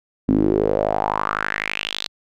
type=tone with band-pass filter sweep; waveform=sawtooth; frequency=51.91 Hz; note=G#1; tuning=in tune; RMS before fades=-21 dBFS; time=0.28-2.08 s; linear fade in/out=5 ms; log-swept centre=250 to 4200 Hz; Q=4.8; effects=none